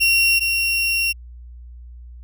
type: tone pair in turn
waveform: 35% pulse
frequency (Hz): 2741 / 2741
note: F7 / F7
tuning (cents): -33 / -33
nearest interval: unison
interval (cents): 0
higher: neither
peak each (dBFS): -12 / -16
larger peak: first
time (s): 0-0.4 / 0.4-1.13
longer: second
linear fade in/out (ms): 20
effects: added 60 Hz sine -36 dBFS peak until 2.23 s

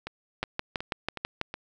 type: two click trains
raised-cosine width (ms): 0.3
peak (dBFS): -12 / -19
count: 7 / 5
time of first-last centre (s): 0.43-1.414 / 0.07-1.541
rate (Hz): 6.1 / 2.72
effects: none

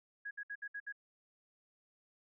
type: tone bursts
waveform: sine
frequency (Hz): 1659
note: G#6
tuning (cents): -2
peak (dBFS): -40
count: 6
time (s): 0.25-0.925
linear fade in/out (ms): 10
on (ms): 60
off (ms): 63
effects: none

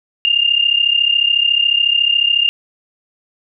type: tone pair together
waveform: sine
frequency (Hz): 2794 / 2828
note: F7 / F7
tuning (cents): 0 / +21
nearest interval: unison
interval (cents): 21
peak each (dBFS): -14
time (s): 0.25-2.49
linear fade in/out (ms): 0
effects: none

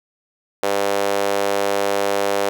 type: tone with high-pass filter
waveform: sawtooth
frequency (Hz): 100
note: G2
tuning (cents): +35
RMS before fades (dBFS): -20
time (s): 0.63-2.49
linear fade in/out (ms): 0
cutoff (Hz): 510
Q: 2.4
effects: none

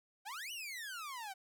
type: exponential two-way sweep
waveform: sawtooth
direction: up then down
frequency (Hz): 740 to 3009 to 740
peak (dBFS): -39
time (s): 0.25-1.34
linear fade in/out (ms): 20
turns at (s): 0.52
effects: none

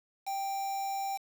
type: tone with quantisation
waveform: triangle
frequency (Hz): 785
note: G5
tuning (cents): +2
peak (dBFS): -30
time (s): 0.26-1.18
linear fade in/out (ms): 20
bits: 7
effects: none

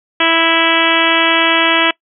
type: harmonic tone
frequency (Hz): 329.6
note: E4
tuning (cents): 0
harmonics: 1 / 2 / 3 / 4 / 5 / 6 / 7 / 8 / 9 / 10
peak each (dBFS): -19 / -19 / -19 / -19 / -19 / -19 / -19 / -19 / -19 / -19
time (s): 0.2-1.91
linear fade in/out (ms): 5
effects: noise-tail reverb RT60 0.1 s tail -23 dB re dry

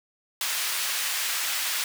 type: high-pass noise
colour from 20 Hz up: pink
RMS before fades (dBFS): -28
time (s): 0.41-1.84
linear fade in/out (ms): 2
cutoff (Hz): 1700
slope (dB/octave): 12
effects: none

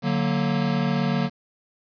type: chord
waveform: square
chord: D augmented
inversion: none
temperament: equal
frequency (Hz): 146.83 / 185 / 233.1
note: D3 / F#3 / A#3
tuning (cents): 0 / 0 / 0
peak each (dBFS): -26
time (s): 0.02-1.3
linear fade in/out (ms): 50
effects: resampled to 11025 Hz + 8-bit

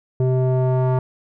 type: tone with low-pass filter sweep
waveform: square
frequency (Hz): 128.6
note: C3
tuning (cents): -30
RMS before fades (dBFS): -18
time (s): 0.2-0.99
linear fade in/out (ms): 2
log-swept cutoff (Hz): 480 to 910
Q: 1.9
effects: none

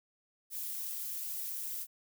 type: noise with flanger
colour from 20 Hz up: violet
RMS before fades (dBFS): -39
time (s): 0.5-1.87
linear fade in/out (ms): 50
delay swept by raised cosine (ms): 1.5 to 7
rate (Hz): 2.4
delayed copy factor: +0.6
effects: none

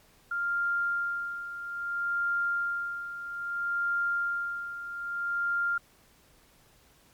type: tone with tremolo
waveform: sine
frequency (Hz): 1396.9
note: F6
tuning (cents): 0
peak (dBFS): -25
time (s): 0.31-5.78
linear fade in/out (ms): 5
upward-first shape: sine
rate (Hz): 0.61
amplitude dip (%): 70
effects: pink hiss -61 dBFS RMS until 7.13 s + MP3 96 kbps

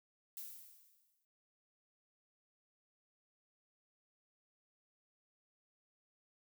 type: noise with exponential decay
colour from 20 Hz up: violet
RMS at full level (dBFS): -45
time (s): 0.37-1.25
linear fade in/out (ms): 1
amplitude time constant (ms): 190
effects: noise-tail reverb RT60 0.5 s tail -25 dB re dry

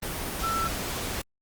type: tone in noise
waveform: sine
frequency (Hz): 1334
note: E6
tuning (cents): +20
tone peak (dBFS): -26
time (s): 0.43-0.68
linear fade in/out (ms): 10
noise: pink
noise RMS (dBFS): -32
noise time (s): 0.02-1.22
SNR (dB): +3
effects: Opus 24 kbps

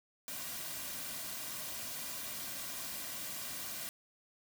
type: noise with comb filter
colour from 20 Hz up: white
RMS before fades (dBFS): -42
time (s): 0.28-3.89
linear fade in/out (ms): 0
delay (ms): 2.3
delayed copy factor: -0.55
effects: none

